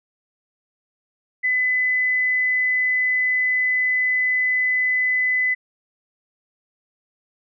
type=tone; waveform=sine; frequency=2009 Hz; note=B6; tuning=29 cents sharp; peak=-17 dBFS; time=1.43-5.55 s; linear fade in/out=20 ms; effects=none